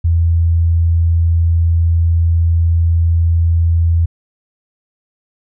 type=tone; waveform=sine; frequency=83.6 Hz; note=E2; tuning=25 cents sharp; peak=-9 dBFS; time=0.04-4.06 s; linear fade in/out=10 ms; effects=none